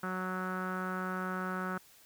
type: tone with low-pass filter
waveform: sawtooth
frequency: 185 Hz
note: F#3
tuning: in tune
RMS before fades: -36 dBFS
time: 0.03-1.78 s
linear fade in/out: 5 ms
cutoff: 1400 Hz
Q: 7.5
effects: white hiss -60 dBFS RMS until 2.05 s